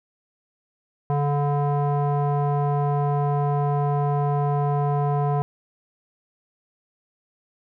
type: tone with low-pass filter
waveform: square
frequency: 144.2 Hz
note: D3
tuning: 31 cents flat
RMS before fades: -22 dBFS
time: 1.1-5.42 s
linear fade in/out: 0 ms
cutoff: 870 Hz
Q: 3.8
effects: none